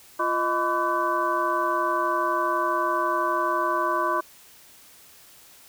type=tone cluster; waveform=sine; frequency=347.3 / 621 / 1010 / 1142 / 1514 Hz; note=F4 / D#5 / B5 / D6 / F#6; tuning=-10 / -3 / +39 / -49 / +39 cents; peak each=-30 / -29 / -26 / -26 / -31 dBFS; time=0.19-4.21 s; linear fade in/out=10 ms; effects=white hiss -51 dBFS RMS until 5.68 s